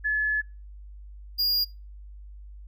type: tone pair in turn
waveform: sine / square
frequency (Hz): 1715 / 4837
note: A6 / D#8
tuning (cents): -45 / -50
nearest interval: octave + tritone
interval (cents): 1795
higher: second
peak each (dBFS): -22 / -22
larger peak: neither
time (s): 0.04-0.42 / 1.38-1.65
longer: first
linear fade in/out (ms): 20
effects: noise-tail reverb RT60 0.3 s tail -26 dB re dry + added 50 Hz sine -41 dBFS peak until 2.67 s